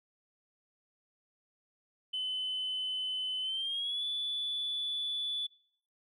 sine tone with pitch glide, 3030 to 3461 Hz, F#7 to A7, +40 to -29 cents, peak -31 dBFS, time 2.13-5.47 s, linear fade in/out 10 ms, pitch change +231 cents, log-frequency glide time 3.42-4.04 s, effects noise-tail reverb RT60 0.6 s tail -23 dB re dry + tanh soft clip ceiling -28 dBFS

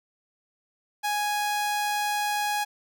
sawtooth tone, 830.6 Hz, G#5, in tune, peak -21 dBFS, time 1.03-2.65 s, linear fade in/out 20 ms, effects none

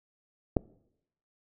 clicks, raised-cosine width 2 ms, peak -29 / -10 dBFS, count 2, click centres 0.565 / 0.568 s, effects noise-tail reverb RT60 0.8 s tail -23 dB re dry

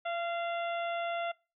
harmonic tone with a mistuned harmonic, 690 Hz, F5, 21 cents flat, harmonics 1 / 2 / 3 / 4 / 5, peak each -33 / -39 / -43 / -45 / -47 dBFS, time 0.05-1.32 s, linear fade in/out 10 ms, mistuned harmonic 1, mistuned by -20 cents, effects noise-tail reverb RT60 0.3 s tail -23 dB re dry

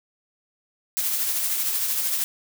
blue noise with tremolo, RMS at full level -23 dBFS, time 0.97-2.24 s, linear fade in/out 0 ms, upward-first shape triangle, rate 13 Hz, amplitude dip 40%, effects none

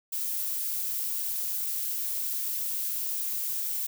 violet noise, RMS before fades -31 dBFS, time 0.12-3.87 s, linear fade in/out 10 ms, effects none

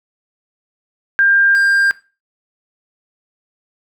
sine / triangle tone pair in turn, 1597 / 1597 Hz, G6 / G6, +32 / +32 cents, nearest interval unison, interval 0 cents, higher neither, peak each -9 dBFS, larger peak neither, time 1.19-1.55 / 1.55-1.91 s, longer neither, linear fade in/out 0 ms, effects noise-tail reverb RT60 0.3 s tail -17 dB re dry

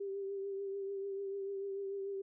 sine tone with vibrato, 394 Hz, G4, 9 cents sharp, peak -37 dBFS, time 0-2.22 s, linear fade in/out 10 ms, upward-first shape triangle, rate 6.8 Hz, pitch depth 34 cents each way, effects none

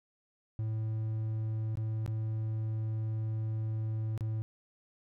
triangle tone with dropouts, 109.9 Hz, A2, 2 cents flat, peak -29 dBFS, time 0.59-4.42 s, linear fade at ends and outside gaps 0 ms, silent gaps 1.755-1.772 / 2.062-2.077 / 4.177-4.208 s, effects none

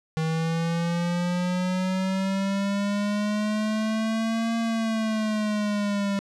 square linear two-way sweep, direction up then down, 158.8 to 229.6 to 197.9 Hz, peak -24 dBFS, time 0.17-6.19 s, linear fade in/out 0 ms, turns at 4.57 s, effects low-pass 7000 Hz 12 dB/octave

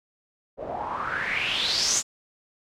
white noise with low-pass filter sweep, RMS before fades -27 dBFS, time 0.57-2.03 s, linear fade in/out 50 ms, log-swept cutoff 550 to 7400 Hz, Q 5.9, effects none

